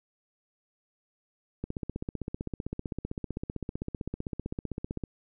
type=click train; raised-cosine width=3 ms; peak=-20 dBFS; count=54; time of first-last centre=1.64-5.037 s; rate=15.6 Hz; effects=none